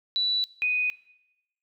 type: tone pair in turn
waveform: sine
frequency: 3951 / 2489 Hz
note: B7 / D#7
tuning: 0 / 0 cents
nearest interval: minor sixth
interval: 800 cents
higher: first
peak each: -22 dBFS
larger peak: neither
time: 0.16-0.44 / 0.62-0.9 s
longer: neither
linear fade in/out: 0 ms
effects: noise-tail reverb RT60 0.9 s tail -20 dB re dry